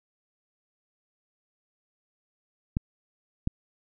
clicks, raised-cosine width 5 ms, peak -13 dBFS, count 2, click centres 2.769 / 3.474 s, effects none

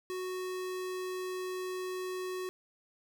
square tone, 369.2 Hz, F#4, 4 cents flat, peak -36 dBFS, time 0.1-2.49 s, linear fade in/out 0 ms, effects none

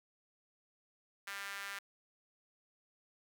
sawtooth tone with high-pass filter, 198.6 Hz, G3, 23 cents sharp, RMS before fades -44 dBFS, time 1.27-1.79 s, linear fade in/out 5 ms, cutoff 1600 Hz, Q 2.2, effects none

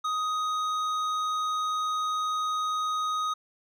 sine tone with hard clipping, 1251 Hz, D#6, 9 cents sharp, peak -28 dBFS, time 0.04-3.34 s, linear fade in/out 10 ms, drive 9 dB, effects none

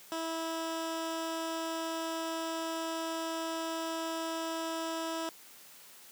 15% pulse tone with low-pass filter, 326.4 Hz, E4, 17 cents flat, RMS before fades -36 dBFS, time 0.12-5.29 s, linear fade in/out 0 ms, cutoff 7900 Hz, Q 1.2, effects white hiss -54 dBFS RMS until 6.11 s + high-pass 150 Hz 12 dB/octave

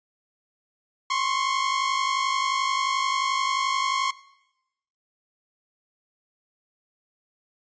sawtooth tone pair together, 1046.5 / 1097.9 Hz, C6 / C#6, 0 / -17 cents, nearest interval minor second, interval 83 cents, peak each -22 dBFS, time 1.1-4.11 s, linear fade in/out 5 ms, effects noise-tail reverb RT60 0.9 s tail -20 dB re dry + resampled to 16000 Hz

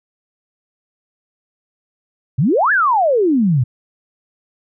sine exponential two-way sweep, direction up then down, 115 to 1760 to 115 Hz, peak -11 dBFS, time 2.38-3.64 s, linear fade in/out 10 ms, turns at 2.72 s, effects none

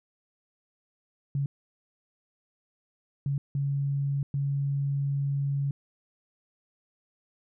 sine tone bursts at uneven times, 140 Hz, C#3, 18 cents sharp, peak -25 dBFS, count 4, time 1.35-1.46 / 3.26-3.38 / 3.55-4.23 / 4.34-5.71 s, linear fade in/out 2 ms, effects none

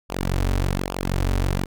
sawtooth tone with flanger, 46.25 Hz, F#1, in tune, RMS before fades -23 dBFS, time 0.09-1.66 s, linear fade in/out 20 ms, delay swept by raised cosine 0.49 to 5.99 ms, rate 1.2 Hz, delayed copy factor -0.8, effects none

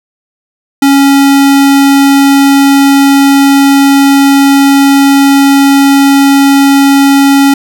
square tone, 277.2 Hz, C#4, in tune, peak -3 dBFS, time 0.82-7.54 s, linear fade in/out 5 ms, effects none

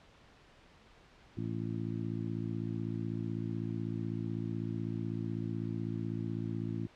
harmonic tone, 56 Hz, A1, 31 cents sharp, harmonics 2 / 3 / 4 / 5 / 6, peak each -38 / -40 / -41 / -42 / -43 dBFS, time 1.37-6.87 s, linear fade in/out 5 ms, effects pink hiss -60 dBFS RMS until 6.95 s + low-pass 4000 Hz 12 dB/octave

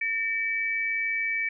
sine tone pair together, 1821 / 2294 Hz, A#6 / D7, -41 / -41 cents, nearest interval major third, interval 400 cents, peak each -31 / -26 dBFS, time 0.01-1.49 s, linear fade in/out 5 ms, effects none

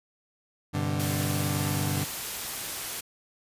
30% pulse chord, G suspended fourth, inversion none, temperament equal with one note detuned, 98 / 127.6 / 146.83 Hz, G2 / C3 / D3, 0 / -43 / 0 cents, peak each -28 / -32 / -27 dBFS, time 0.73-2.05 s, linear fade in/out 20 ms
white noise, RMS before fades -34 dBFS, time 0.99-3.01 s, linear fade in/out 10 ms
effects resampled to 32000 Hz

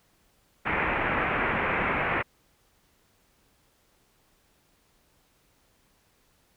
white low-pass noise, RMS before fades -27 dBFS, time 0.65-2.23 s, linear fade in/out 20 ms, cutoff 2400 Hz, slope 48 dB/octave, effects pink hiss -66 dBFS RMS until 6.56 s

